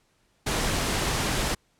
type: noise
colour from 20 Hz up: pink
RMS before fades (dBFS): -26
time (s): 0.46-1.55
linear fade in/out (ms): 10
effects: pink hiss -67 dBFS RMS until 1.79 s + low-pass 10000 Hz 12 dB/octave